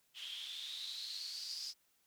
white noise with band-pass filter sweep, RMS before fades -45 dBFS, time 0.14-1.74 s, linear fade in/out 50 ms, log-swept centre 3100 to 5100 Hz, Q 9.1, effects white hiss -75 dBFS RMS until 2.06 s

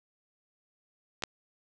clicks, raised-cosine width 0.2 ms, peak -26 / -12 dBFS, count 2, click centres 1.223 / 1.237 s, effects 9-bit

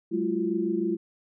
sine tone cluster, 190 / 212.1 / 338.4 / 365.1 Hz, F#3 / G#3 / E4 / F#4, +46 / +37 / +45 / -23 cents, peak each -33 / -31 / -26 / -33 dBFS, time 0.11-0.97 s, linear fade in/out 20 ms, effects none

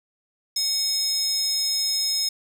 square tone with high-pass filter, 737 Hz, F#5, 7 cents flat, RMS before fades -24 dBFS, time 0.56-2.29 s, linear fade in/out 5 ms, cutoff 5400 Hz, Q 7.5, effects none

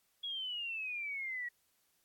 sine exponential sweep, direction down, 3355 to 1907 Hz, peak -37 dBFS, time 0.23-1.49 s, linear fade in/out 10 ms, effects white hiss -75 dBFS RMS until 2.04 s + AAC 64 kbps

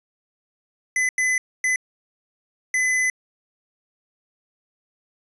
square tone bursts at uneven times, 2016 Hz, B6, 35 cents sharp, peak -19 dBFS, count 4, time 0.96-1.09 / 1.18-1.38 / 1.64-1.76 / 2.74-3.1 s, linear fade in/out 2 ms, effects resampled to 24000 Hz

